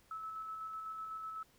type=tone with tremolo; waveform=sine; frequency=1303 Hz; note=E6; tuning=20 cents flat; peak=-40 dBFS; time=0.11-1.43 s; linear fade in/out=2 ms; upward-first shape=square; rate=8 Hz; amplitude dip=25%; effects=pink hiss -68 dBFS RMS until 1.58 s